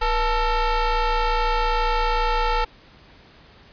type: ring-modulated tone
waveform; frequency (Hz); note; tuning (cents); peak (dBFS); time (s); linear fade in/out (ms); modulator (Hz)
30% pulse; 452.8; A4; +50; -13; 0.01-2.65; 10; 424
effects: pink hiss -50 dBFS RMS until 3.72 s + resampled to 11025 Hz